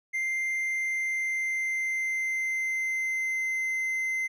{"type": "tone with pitch glide", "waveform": "triangle", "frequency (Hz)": [2093, 2068], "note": ["C7", "C7"], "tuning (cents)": [0, -21], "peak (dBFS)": -25, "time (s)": [0.13, 4.28], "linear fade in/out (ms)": 20, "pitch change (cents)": -21, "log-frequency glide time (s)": [0.44, 3.7], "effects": []}